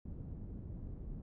pink low-pass noise, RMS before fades -45 dBFS, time 0.05-1.22 s, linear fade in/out 5 ms, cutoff 210 Hz, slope 12 dB/octave, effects none

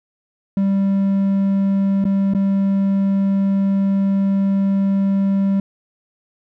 triangle tone with dropouts, 196 Hz, G3, in tune, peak -12 dBFS, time 0.57-5.6 s, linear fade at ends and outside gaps 2 ms, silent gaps 2.042-2.052 / 2.337-2.348 s, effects none

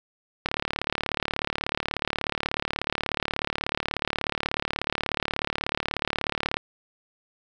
click train, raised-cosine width 0.3 ms, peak -9 dBFS, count 224, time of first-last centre 0.46-6.57 s, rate 36.5 Hz, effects none

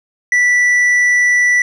triangle tone with tanh clipping, 1965 Hz, B6, 9 cents flat, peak -10 dBFS, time 0.32-1.62 s, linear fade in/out 2 ms, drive 9 dB, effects none

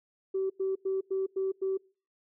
sine tone bursts, 383.4 Hz, G4, 38 cents flat, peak -26 dBFS, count 6, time 0.34-1.775 s, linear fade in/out 10 ms, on 160 ms, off 95 ms, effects noise-tail reverb RT60 0.4 s tail -25 dB re dry + tanh soft clip ceiling -22 dBFS

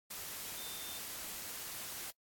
sine tone in noise, 3583 Hz, A7, 31 cents sharp, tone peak -49 dBFS, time 0.57-0.99 s, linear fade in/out 10 ms, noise white, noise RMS -44 dBFS, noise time 0.1-2.11 s, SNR -8 dB, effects noise-tail reverb RT60 0.1 s tail -23 dB re dry + AAC 64 kbps

